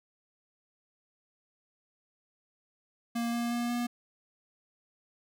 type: tone with pitch steps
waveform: square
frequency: 234.4 / 236.4 / 238.5 / 240.6 Hz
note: A#3 / A#3 / A#3 / B3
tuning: +10 / +24 / +40 / -45 cents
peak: -30 dBFS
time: 3.15-3.87 s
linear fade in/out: 10 ms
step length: 180 ms
effects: none